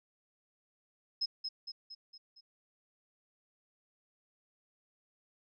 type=tone with echo; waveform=sine; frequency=5140 Hz; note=E8; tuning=45 cents flat; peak=-30 dBFS; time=1.21-1.26 s; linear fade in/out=10 ms; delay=230 ms; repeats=5; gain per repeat=-5 dB; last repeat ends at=2.41 s; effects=none